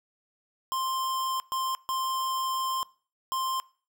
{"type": "tone bursts at uneven times", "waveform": "square", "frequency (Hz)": 1049, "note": "C6", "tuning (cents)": 4, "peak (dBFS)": -28, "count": 4, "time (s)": [[0.72, 1.4], [1.52, 1.75], [1.89, 2.83], [3.32, 3.6]], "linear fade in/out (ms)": 0, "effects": ["noise-tail reverb RT60 0.4 s tail -21 dB re dry"]}